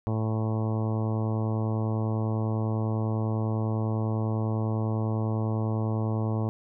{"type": "harmonic tone", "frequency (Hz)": 110, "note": "A2", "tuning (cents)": 0, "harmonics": [1, 2, 3, 4, 5, 6, 7, 8, 9, 10], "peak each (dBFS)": [-26, -32, -36, -38, -40, -42, -43, -44, -45, -46], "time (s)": [0.07, 6.49], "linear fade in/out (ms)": 0, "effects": []}